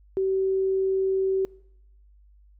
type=tone; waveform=sine; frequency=382.9 Hz; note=G4; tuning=41 cents flat; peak=-21 dBFS; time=0.17-1.45 s; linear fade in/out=0 ms; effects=noise-tail reverb RT60 0.8 s tail -24 dB re dry + added 50 Hz sine -52 dBFS peak until 2.59 s